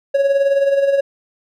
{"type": "tone with tremolo", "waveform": "triangle", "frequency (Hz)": 554.4, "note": "C#5", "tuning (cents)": 0, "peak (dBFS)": -8, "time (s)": [0.14, 1.01], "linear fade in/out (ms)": 10, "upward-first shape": "sine", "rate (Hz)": 19, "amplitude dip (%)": 55, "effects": []}